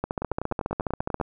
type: two click trains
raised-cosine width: 1 ms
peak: -12 / -15 dBFS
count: 18 / 11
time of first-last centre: 0.04-1.212 / 0.22-1.2 s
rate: 14.5 / 10.2 Hz
effects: none